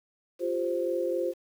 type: chord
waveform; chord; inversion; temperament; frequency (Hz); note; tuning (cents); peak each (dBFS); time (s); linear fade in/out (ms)
sine; F suspended second; none; just; 349.2 / 392.9 / 523.8; F4 / G4 / C5; 0 / +4 / +2; -30 / -34 / -29; 0.39-1.34; 50
effects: 9-bit